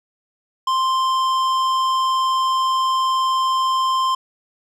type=tone with tanh clipping; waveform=sine; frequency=1046.5 Hz; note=C6; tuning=in tune; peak=-18 dBFS; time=0.67-4.15 s; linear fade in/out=5 ms; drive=13 dB; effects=none